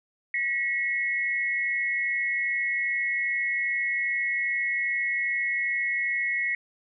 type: tone pair together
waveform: sine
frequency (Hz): 1922.5 / 2180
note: B6 / C#7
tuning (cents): -47 / -29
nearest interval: major second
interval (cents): 218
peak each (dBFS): -27 / -27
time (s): 0.34-6.55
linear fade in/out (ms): 2
effects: none